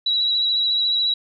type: tone with vibrato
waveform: sine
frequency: 3900 Hz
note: B7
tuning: 23 cents flat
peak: -17 dBFS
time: 0.06-1.14 s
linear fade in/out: 5 ms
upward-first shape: sine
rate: 14 Hz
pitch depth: 23 cents each way
effects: none